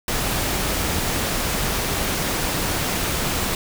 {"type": "noise", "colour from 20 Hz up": "pink", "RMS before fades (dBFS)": -23, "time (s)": [0.08, 3.55], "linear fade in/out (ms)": 2, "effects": []}